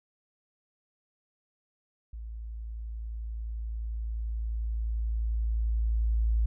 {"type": "tone with level ramp", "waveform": "sine", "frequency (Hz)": 55.7, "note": "A1", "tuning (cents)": 22, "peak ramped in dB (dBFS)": [-37, -22], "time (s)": [2.13, 6.46], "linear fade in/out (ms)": 5, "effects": []}